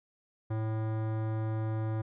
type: tone with hard clipping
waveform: sine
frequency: 110 Hz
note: A2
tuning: in tune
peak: -32 dBFS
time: 0.5-2.02 s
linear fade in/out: 10 ms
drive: 18 dB
effects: resampled to 8000 Hz